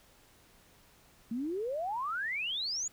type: exponential sweep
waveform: sine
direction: up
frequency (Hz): 220 to 7040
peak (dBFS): -32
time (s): 1.31-2.88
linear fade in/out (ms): 5
effects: pink hiss -62 dBFS RMS until 2.92 s